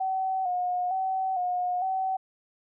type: tone with vibrato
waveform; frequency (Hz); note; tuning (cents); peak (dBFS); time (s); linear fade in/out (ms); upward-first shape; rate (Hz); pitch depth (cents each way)
sine; 740; F#5; 0; -25; 0-2.17; 10; square; 1.1; 46
effects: none